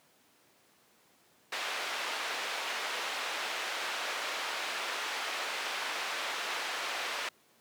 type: band-pass noise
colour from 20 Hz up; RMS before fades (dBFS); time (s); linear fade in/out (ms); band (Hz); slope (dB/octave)
white; -36; 1.52-7.29; 5; 540 to 2900; 12
effects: pink hiss -65 dBFS RMS until 7.6 s + high-pass 200 Hz 12 dB/octave